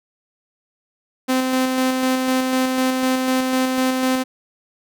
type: tone with tremolo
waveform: sawtooth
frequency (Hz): 258.6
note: C4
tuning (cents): -20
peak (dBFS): -12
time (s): 1.28-4.24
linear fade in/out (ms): 20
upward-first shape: square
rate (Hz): 4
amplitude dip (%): 30
effects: none